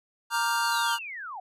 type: chord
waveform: square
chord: G minor seventh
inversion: first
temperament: equal with one note detuned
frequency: 932.3 / 1174.7 / 1402.6 / 1568 Hz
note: Bb5 / D6 / F6 / G6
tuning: 0 / 0 / +7 / 0 cents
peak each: -28 / -33 / -31 / -33 dBFS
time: 0.3-0.99 s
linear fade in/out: 50 ms
type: linear sweep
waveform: sine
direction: down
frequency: 4600 to 698.5 Hz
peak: -35 dBFS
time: 0.63-1.4 s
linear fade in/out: 5 ms
effects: resampled to 32000 Hz